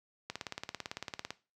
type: click train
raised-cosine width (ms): 0.2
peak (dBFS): -20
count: 19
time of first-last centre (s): 0.3-1.306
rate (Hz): 17.9
effects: noise-tail reverb RT60 0.3 s tail -17 dB re dry + high-pass 80 Hz 12 dB/octave